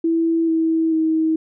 sine tone with pitch steps, 329.6 / 324.1 / 318.7 Hz, E4 / E4 / D#4, 0 / -29 / +42 cents, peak -15 dBFS, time 0.04-1.36 s, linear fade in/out 5 ms, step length 440 ms, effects none

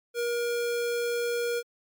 square tone, 475.3 Hz, A#4, 34 cents sharp, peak -27 dBFS, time 0.14-1.63 s, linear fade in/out 50 ms, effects MP3 96 kbps

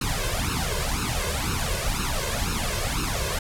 pink noise with flanger, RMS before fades -26 dBFS, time 0.01-3.39 s, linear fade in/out 5 ms, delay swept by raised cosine 0.74 to 1.94 ms, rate 2 Hz, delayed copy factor +0.95, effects low-pass 12000 Hz 12 dB/octave

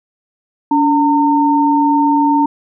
sine tone pair together, 287 / 911.2 Hz, D4 / A#5, -40 / -40 cents, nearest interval octave + minor sixth, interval 2000 cents, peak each -12 dBFS, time 0.71-2.46 s, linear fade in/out 5 ms, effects none

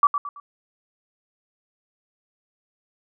sine tone with echo, 1152 Hz, D6, 34 cents flat, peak -11 dBFS, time 0.03-0.07 s, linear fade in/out 2 ms, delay 110 ms, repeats 3, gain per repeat -9 dB, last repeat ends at 0.4 s, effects none

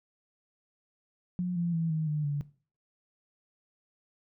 sine tone with pitch steps, 179.3 / 171.7 / 164.42 / 157.45 / 150.77 / 144.38 Hz, F3 / F3 / E3 / D#3 / D3 / D3, +46 / -29 / -4 / +21 / +46 / -29 cents, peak -27 dBFS, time 1.39-2.41 s, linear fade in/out 0 ms, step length 170 ms, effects noise-tail reverb RT60 0.4 s tail -18 dB re dry

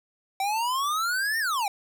square exponential two-way sweep, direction up then down, 765 to 1855 to 765 Hz, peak -25 dBFS, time 0.4-1.68 s, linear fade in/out 2 ms, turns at 1.39 s, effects none

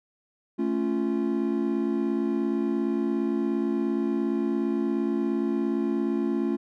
triangle chord, A augmented, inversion none, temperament equal with one note detuned, 220 / 277.2 / 346.2 Hz, A3 / C#4 / E#4, 0 / 0 / -15 cents, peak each -26 dBFS, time 0.58-6.57 s, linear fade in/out 20 ms, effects none

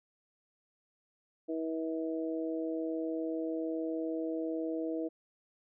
harmonic tone, 161.2 Hz, E3, 38 cents flat, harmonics 2 / 3 / 4, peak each -34 / -38 / -41 dBFS, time 1.48-5.09 s, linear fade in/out 20 ms, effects none

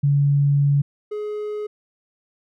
sine / triangle tone pair in turn, 142.2 / 420.7 Hz, C#3 / G#4, +45 / +22 cents, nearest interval octave + perfect fifth, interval 1877 cents, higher second, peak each -14 / -23 dBFS, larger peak first, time 0.03-0.82 / 1.11-1.67 s, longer first, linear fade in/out 10 ms, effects none

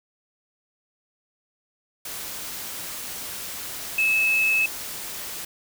sine tone in noise, 2597 Hz, E7, 26 cents flat, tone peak -18 dBFS, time 3.98-4.66 s, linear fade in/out 5 ms, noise white, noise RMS -34 dBFS, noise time 2.05-5.45 s, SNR +13 dB, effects none

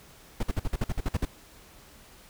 brown noise bursts, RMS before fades -26 dBFS, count 11, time 0.4-1.252 s, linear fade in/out 5 ms, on 32 ms, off 50 ms, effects pink hiss -53 dBFS RMS until 2.29 s

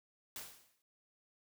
white noise with exponential decay, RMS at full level -43 dBFS, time 0.36-0.82 s, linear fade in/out 1 ms, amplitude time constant 98 ms, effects none

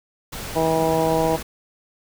pink noise, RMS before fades -32 dBFS, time 0.32-1.43 s, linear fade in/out 10 ms
harmonic tone, 161.3 Hz, E3, 37 cents flat, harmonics 1 / 2 / 3 / 4 / 5 / 6, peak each -27 / -25 / -22 / -23 / -25 / -27 dBFS, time 0.55-1.37 s, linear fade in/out 20 ms
effects none

